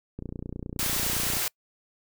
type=click train; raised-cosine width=3 ms; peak=-22 dBFS; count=36; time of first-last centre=0.19-1.368 s; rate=29.7 Hz
type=band-stop noise; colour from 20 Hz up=white; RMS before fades=-28 dBFS; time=0.79-1.48 s; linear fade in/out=2 ms; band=140 to 340 Hz; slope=48 dB/octave
effects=noise-tail reverb RT60 0.1 s tail -26 dB re dry